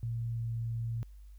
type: tone with pitch glide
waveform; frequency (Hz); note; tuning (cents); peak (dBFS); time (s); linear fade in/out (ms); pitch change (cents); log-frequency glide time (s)
sine; 116.2 to 115.33; A#2 to A#2; -5 to -18; -32; 0.03-1.03; 0; -13; 0.33-0.4
effects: added 50 Hz sine -48 dBFS peak until 1.38 s + white hiss -73 dBFS RMS until 1.38 s